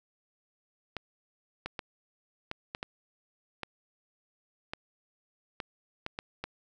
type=clicks; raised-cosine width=0.3 ms; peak=-19 dBFS; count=12; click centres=0.967 / 1.66 / 1.792 / 2.514 / 2.749 / 2.829 / 3.633 / 4.735 / 5.602 / 6.064 / 6.189 / 6.44 s; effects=none